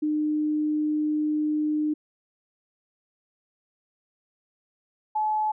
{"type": "tone pair in turn", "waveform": "sine", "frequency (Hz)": [303.3, 857.9], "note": ["D#4", "A5"], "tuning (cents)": [-44, -44], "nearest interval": "octave + tritone", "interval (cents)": 1800, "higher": "second", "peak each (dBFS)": -22, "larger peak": "neither", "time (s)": [[0.02, 1.94], [5.15, 5.52]], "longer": "first", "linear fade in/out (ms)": 10, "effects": []}